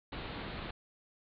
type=low-pass noise; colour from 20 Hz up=pink; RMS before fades=-42 dBFS; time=0.12-0.71 s; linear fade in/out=5 ms; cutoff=4300 Hz; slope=96 dB/octave; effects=none